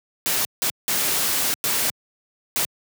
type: noise bursts at uneven times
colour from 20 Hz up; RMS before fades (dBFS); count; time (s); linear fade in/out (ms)
white; -22; 5; 0.26-0.45 / 0.62-0.7 / 0.88-1.54 / 1.64-1.9 / 2.56-2.65; 0
effects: high-pass 100 Hz 12 dB/octave